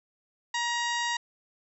harmonic tone, 948 Hz, A#5, 29 cents sharp, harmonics 1 / 2 / 3 / 4 / 5 / 6 / 7 / 8, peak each -31 / -31 / -38 / -36 / -41 / -42 / -42 / -43 dBFS, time 0.54-1.17 s, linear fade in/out 5 ms, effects none

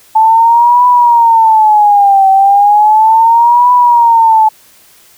sine tone with vibrato, 872 Hz, A5, 16 cents flat, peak -3 dBFS, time 0.15-4.49 s, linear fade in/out 10 ms, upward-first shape triangle, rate 0.35 Hz, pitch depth 220 cents each way, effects white hiss -43 dBFS RMS until 5.17 s

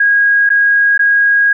sine tone with dropouts, 1641 Hz, G#6, 21 cents flat, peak -7 dBFS, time 0-1.53 s, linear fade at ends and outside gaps 5 ms, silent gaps 0.492-0.501 / 0.978-0.992 s, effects none

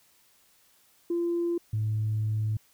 sine tone pair in turn, 343 / 108.04 Hz, F4 / A2, -31 / -31 cents, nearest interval octave + minor sixth, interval 2000 cents, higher first, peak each -24 dBFS, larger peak neither, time 1.1-1.58 / 1.73-2.57 s, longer second, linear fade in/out 5 ms, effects tanh soft clip ceiling -21 dBFS + white hiss -63 dBFS RMS until 2.73 s

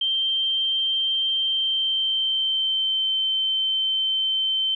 sine tone with pitch glide, 3143 to 3096 Hz, G7 to G7, +4 to -22 cents, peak -20 dBFS, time 0.01-4.75 s, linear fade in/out 5 ms, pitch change -26 cents, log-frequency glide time 1.36-3.13 s, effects none

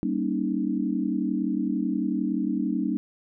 sine chord, Eb dominant seventh, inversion first, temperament just, 194.45 / 233.3 / 280 / 311.1 Hz, G3 / Bb3 / Db4 / Eb4, -14 / +2 / +18 / 0 cents, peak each -29 dBFS, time 0.03-2.97 s, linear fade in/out 0 ms, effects none

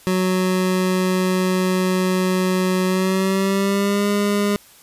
25% pulse tone with pitch glide, 185 to 204.1 Hz, F#3 to G#3, 0 to -30 cents, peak -13 dBFS, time 0.07-4.56 s, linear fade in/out 0 ms, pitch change +170 cents, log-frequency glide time 2.86-4.08 s, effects white hiss -48 dBFS RMS until 4.82 s + resampled to 32000 Hz

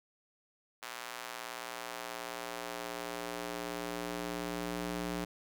square tone with high-pass filter sweep, 59.3 Hz, A#1, 30 cents sharp, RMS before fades -40 dBFS, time 0.82-5.25 s, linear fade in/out 10 ms, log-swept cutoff 1100 to 190 Hz, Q 0.82, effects none

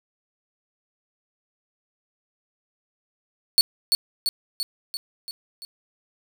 40% pulse tone with echo, 4435 Hz, C#8, in tune, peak -11 dBFS, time 3.58-3.61 s, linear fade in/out 0 ms, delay 340 ms, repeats 6, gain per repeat -4 dB, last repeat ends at 5.65 s, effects none

